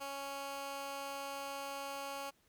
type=tone with high-pass filter; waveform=15% pulse; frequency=277.2 Hz; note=C#4; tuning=in tune; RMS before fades=-43 dBFS; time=0-2.31 s; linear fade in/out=20 ms; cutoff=590 Hz; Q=0.74; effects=pink hiss -72 dBFS RMS until 2.48 s